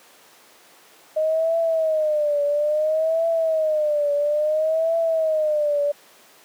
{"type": "tone with vibrato", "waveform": "sine", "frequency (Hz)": 619, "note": "D#5", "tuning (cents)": -9, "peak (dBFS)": -17, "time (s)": [1.16, 5.92], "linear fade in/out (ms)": 10, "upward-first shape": "triangle", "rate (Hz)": 0.59, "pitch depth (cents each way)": 130, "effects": ["pink hiss -50 dBFS RMS until 6.44 s", "high-pass 400 Hz 12 dB/octave"]}